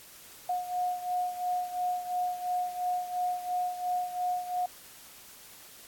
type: beating tone pair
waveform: sine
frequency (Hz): 721 / 723.9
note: F#5 / F#5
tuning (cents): -45 / -38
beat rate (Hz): 2.9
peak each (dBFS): -30 / -35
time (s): 0.49-4.66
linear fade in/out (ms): 5
effects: white hiss -51 dBFS RMS until 5.87 s + AAC 64 kbps